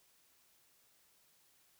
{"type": "silence", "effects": ["white hiss -70 dBFS RMS until 1.79 s"]}